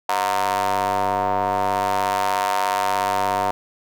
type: ring-modulated tone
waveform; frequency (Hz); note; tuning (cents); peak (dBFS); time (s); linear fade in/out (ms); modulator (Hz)
sawtooth; 96.8; G2; -21; -12; 0.09-3.51; 0; 823
effects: none